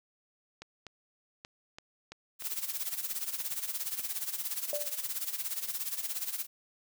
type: clicks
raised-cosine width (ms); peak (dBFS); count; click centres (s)
0.2; -27; 10; 0.62 / 0.867 / 1.449 / 1.785 / 2.12 / 2.422 / 2.471 / 3.403 / 3.522 / 3.995
type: noise with tremolo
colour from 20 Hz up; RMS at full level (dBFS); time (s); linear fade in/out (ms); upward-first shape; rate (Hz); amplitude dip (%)
blue; -33; 2.39-6.47; 50; sine; 17; 75
type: tone with exponential decay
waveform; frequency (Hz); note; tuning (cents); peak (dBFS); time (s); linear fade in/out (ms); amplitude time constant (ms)
sine; 587.3; D5; 0; -29; 4.73-5; 1; 57
effects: none